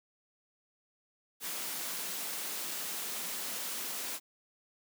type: high-pass noise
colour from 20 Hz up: white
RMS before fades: -38 dBFS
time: 1.4-4.2 s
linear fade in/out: 50 ms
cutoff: 160 Hz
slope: 96 dB/octave
effects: none